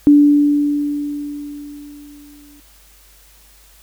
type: tone with exponential decay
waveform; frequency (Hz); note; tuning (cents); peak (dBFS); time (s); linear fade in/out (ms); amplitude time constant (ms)
sine; 291.1; D4; -15; -4; 0.07-2.6; 0; 550
effects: added 50 Hz sine -49 dBFS peak until 3.82 s + white hiss -49 dBFS RMS until 3.82 s